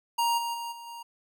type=tone with level steps; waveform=square; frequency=937 Hz; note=A#5; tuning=9 cents sharp; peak=-24 / -30 / -34 / -42 / -40 dBFS; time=0.18-1.03 s; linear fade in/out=10 ms; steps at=0.37 / 0.53 / 0.71 / 0.86 s; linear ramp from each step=20 ms; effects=none